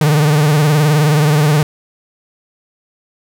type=tone with vibrato; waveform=45% pulse; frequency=150 Hz; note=D3; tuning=37 cents sharp; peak=-9 dBFS; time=0.01-1.63 s; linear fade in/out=2 ms; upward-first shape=triangle; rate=19 Hz; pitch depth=100 cents each way; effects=none

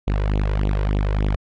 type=tone with flanger; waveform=sawtooth; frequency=50.6 Hz; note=G#1; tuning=44 cents flat; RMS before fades=-20 dBFS; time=0.07-1.36 s; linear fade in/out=10 ms; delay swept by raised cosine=0.28 to 2.08 ms; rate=3.4 Hz; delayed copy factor=+0.9; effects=low-pass 3000 Hz 12 dB/octave

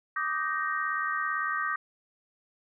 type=chord; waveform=sine; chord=Eb major seventh; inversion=third; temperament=just; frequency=1166.7 / 1244.5 / 1555.6 / 1866.8 Hz; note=D6 / Eb6 / G6 / Bb6; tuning=-12 / 0 / -14 / +2 cents; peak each=-33 dBFS; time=0.16-1.76 s; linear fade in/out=5 ms; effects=none

